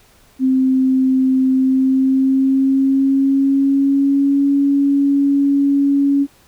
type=tone with pitch glide; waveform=sine; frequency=261.4 to 280.2 Hz; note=C4 to C#4; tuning=-1 to +19 cents; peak=-11 dBFS; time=0.39-6.27 s; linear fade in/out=50 ms; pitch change=+120 cents; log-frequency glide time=1.52-4.49 s; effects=pink hiss -51 dBFS RMS until 6.47 s